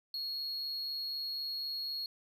triangle tone with amplitude modulation, 4312 Hz, C#8, 49 cents flat, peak -33 dBFS, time 0.14-2.06 s, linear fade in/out 2 ms, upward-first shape sine, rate 144 Hz, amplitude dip 30%, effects none

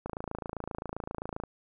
click train, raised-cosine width 1 ms, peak -21 dBFS, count 39, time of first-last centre 0.06-1.437 s, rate 27.6 Hz, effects none

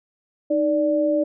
sine tone pair together, 309.4 / 585 Hz, D#4 / D5, -10 / -7 cents, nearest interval major seventh, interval 1103 cents, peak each -21 / -19 dBFS, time 0.5-1.24 s, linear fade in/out 10 ms, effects none

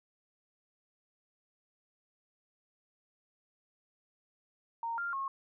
sine tone with pitch steps, 924 / 1395 / 1086 Hz, A#5 / F6 / C#6, -16 / -2 / -36 cents, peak -33 dBFS, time 4.83-5.28 s, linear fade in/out 2 ms, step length 150 ms, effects none

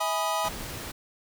square chord, E major seventh, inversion none, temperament equal with one note detuned, 647.2 / 830.6 / 987.8 / 1244.5 Hz, E5 / G#5 / B5 / D#6, -32 / 0 / 0 / 0 cents, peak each -32 dBFS, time 0-0.49 s, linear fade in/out 10 ms
pink noise, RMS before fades -37 dBFS, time 0.44-0.92 s, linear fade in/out 10 ms
effects none

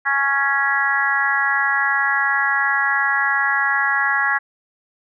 harmonic tone, 277.2 Hz, C#4, in tune, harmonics 3 / 4 / 5 / 6 / 7, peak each -25 / -24 / -25 / -19 / -22 dBFS, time 0.05-4.39 s, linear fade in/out 20 ms, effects none

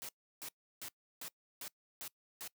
white noise bursts, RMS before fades -45 dBFS, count 7, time 0.02-2.476 s, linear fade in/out 0 ms, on 68 ms, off 330 ms, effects noise-tail reverb RT60 0.1 s tail -22 dB re dry + high-pass 100 Hz 12 dB/octave

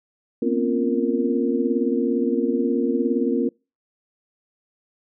sine tone cluster, 236.5 / 254.3 / 273.6 / 346.3 / 463.3 Hz, A#3 / C4 / C#4 / F4 / A#4, +25 / -49 / -23 / -15 / -11 cents, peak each -25 dBFS, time 0.42-3.49 s, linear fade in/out 5 ms, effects noise-tail reverb RT60 0.3 s tail -26 dB re dry

